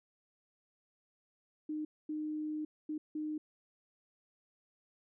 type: tone bursts at uneven times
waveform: sine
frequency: 306 Hz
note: D#4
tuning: 29 cents flat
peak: -35 dBFS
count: 4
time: 1.69-1.85 / 2.09-2.65 / 2.89-2.98 / 3.15-3.38 s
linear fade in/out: 5 ms
effects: none